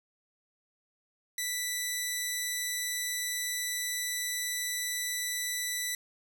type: tone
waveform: 10% pulse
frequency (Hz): 1975.5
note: B6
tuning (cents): 0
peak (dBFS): -22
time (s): 1.38-5.95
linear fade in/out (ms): 2
effects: none